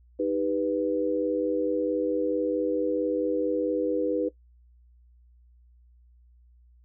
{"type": "chord", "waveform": "sine", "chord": "Eb augmented", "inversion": "none", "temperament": "equal with one note detuned", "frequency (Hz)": [311.1, 395.6, 493.9], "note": ["Eb4", "G4", "B4"], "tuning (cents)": [0, 16, 0], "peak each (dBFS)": [-28, -31, -26], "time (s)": [0.19, 4.29], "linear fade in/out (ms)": 10, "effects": ["noise-tail reverb RT60 0.1 s tail -18 dB re dry", "added 60 Hz sine -54 dBFS peak until 6.84 s"]}